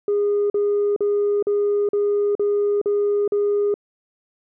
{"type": "tone bursts", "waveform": "sine", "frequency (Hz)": 409.7, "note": "G#4", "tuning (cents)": -24, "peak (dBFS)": -15, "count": 8, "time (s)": [0.08, 3.741], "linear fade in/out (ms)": 2, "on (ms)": 420, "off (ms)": 43, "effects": ["tanh soft clip ceiling -14 dBFS"]}